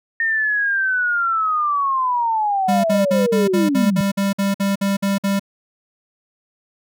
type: linear sweep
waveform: sine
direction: down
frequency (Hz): 1835 to 154.8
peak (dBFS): -16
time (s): 0.2-4.01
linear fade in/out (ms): 2
type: tone bursts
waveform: square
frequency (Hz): 197.8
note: G3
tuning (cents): +16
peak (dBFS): -17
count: 13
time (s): 2.68-5.396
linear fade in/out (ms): 10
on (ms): 160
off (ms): 53
effects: none